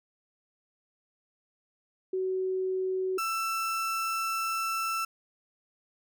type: tone pair in turn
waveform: sine / 35% pulse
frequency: 375.1 / 1332.1 Hz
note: F#4 / E6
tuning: +24 / +18 cents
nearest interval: octave + minor seventh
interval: 2194 cents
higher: second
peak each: -27 dBFS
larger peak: neither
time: 2.13-3.18 / 3.18-5.05 s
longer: second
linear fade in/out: 5 ms
effects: none